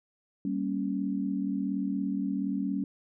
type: chord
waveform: sine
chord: G diminished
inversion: none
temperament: equal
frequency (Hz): 196 / 233.1 / 277.2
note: G3 / Bb3 / Db4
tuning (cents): 0 / 0 / 0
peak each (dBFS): -31 / -36 / -31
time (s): 0.45-2.84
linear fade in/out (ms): 2
effects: none